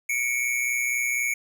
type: tone pair together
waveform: square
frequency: 2200 / 2324 Hz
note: C#7 / D7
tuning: -14 / -19 cents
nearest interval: minor second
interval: 95 cents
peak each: -26 / -28 dBFS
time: 0.09-1.34 s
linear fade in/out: 5 ms
effects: none